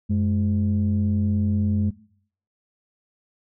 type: tone pair together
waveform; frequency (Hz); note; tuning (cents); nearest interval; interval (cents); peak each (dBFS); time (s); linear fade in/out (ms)
sine; 93.54 / 210; F#2 / G#3; +19 / +19; octave + major second; 1400; -20; 0.09-1.91; 20
effects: noise-tail reverb RT60 0.6 s tail -20 dB re dry + tanh soft clip ceiling -14 dBFS